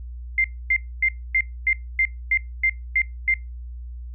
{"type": "tone bursts", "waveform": "sine", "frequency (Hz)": 2094, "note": "C7", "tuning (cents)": 1, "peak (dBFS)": -16, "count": 10, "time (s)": [0.38, 3.34], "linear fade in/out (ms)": 2, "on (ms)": 62, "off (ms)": 260, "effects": ["noise-tail reverb RT60 0.2 s tail -21 dB re dry", "added 60 Hz sine -32 dBFS peak until 4.14 s"]}